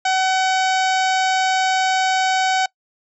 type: harmonic tone with a mistuned harmonic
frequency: 755 Hz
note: F#5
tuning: 35 cents sharp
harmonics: 1 / 2 / 3 / 4 / 5 / 6 / 7 / 8 / 9 / 10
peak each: -17 / -23 / -27 / -29 / -31 / -33 / -34 / -35 / -36 / -37 dBFS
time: 0.05-2.66 s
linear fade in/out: 5 ms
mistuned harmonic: 8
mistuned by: -18 cents
effects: noise-tail reverb RT60 0.1 s tail -23 dB re dry